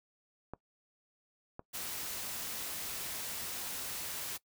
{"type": "clicks", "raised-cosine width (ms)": 1, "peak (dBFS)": [-27, -29], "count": 2, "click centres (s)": [0.536, 1.594]}
{"type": "noise", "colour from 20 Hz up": "white", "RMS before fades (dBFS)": -40, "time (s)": [1.73, 4.38], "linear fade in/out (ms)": 20}
{"effects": ["noise-tail reverb RT60 0.1 s tail -21 dB re dry"]}